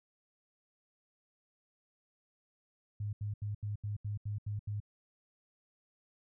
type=tone bursts; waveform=sine; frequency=103.8 Hz; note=G#2; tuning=in tune; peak=-34 dBFS; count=9; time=3-4.802 s; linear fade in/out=5 ms; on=130 ms; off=79 ms; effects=none